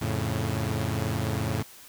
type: chord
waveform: sawtooth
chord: F augmented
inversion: none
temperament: equal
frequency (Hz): 87.31 / 110 / 138.59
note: F2 / A2 / C#3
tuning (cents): 0 / 0 / 0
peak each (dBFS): -28 / -25 / -28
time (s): 0.01-1.63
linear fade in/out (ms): 10
effects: white hiss -49 dBFS RMS until 1.88 s